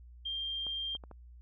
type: tone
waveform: sine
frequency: 3187 Hz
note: G7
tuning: 28 cents sharp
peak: -34 dBFS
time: 0.25-0.97 s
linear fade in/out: 10 ms
type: clicks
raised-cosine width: 1 ms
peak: -35 dBFS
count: 4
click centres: 0.667 / 0.951 / 1.038 / 1.113 s
effects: added 60 Hz sine -50 dBFS peak until 1.41 s